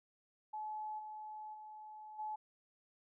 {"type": "tone with level steps", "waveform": "sine", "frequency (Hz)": 857, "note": "A5", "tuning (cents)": -46, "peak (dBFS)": [-40, -45, -49, -39], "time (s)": [0.53, 2.36], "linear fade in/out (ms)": 10, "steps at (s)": [0.98, 1.53, 2.18], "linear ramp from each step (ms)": 20, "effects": []}